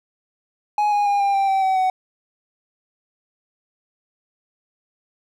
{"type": "tone with pitch steps", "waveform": "triangle", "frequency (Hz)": [836, 823.1, 810.3, 797.8, 785.4, 773.3, 761.3, 749.5], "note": ["G#5", "G#5", "G#5", "G5", "G5", "G5", "F#5", "F#5"], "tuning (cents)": [11, -16, -43, 30, 3, -24, 49, 22], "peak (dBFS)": -14, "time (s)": [0.78, 1.9], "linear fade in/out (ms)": 2, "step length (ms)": 140, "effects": []}